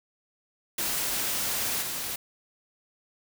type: noise with level steps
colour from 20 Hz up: white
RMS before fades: -29 / -33 dBFS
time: 0.78-2.16 s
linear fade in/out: 5 ms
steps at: 1.81 s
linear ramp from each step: 20 ms
effects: none